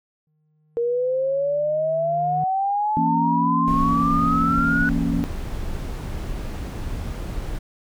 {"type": "tone with exponential growth", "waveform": "triangle", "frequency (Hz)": 153.6, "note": "D#3", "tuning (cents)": -22, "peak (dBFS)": -24, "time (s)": [0.27, 2.44], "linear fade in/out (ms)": 2, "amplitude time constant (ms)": 470}
{"type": "exponential sweep", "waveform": "sine", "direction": "up", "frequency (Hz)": [466.2, 1486], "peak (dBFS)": -19, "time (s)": [0.77, 4.89], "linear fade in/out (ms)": 0}
{"type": "chord", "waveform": "sine", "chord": "A# diminished", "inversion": "second", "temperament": "equal with one note detuned", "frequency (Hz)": [168.37, 233.1, 277.2], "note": ["E3", "A#3", "C#4"], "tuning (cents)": [37, 0, 0], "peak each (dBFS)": -24, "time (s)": [2.97, 5.24], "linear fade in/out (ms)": 0}
{"type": "noise", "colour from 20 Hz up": "brown", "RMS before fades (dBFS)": -28, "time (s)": [3.67, 7.59], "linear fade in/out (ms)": 10}
{"effects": []}